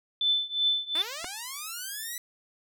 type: tone with tremolo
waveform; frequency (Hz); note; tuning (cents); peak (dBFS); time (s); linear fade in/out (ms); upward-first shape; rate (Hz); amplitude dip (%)
sine; 3520; A7; 0; -20; 0.21-1.02; 2; triangle; 2.7; 95
type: linear sweep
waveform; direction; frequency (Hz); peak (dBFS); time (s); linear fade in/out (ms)
5% pulse; up; 299.4 to 1984; -24; 0.95-2.18; 2
type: clicks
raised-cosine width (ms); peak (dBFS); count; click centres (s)
0.5; -20 / -25; 2; 1.244 / 1.247
effects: none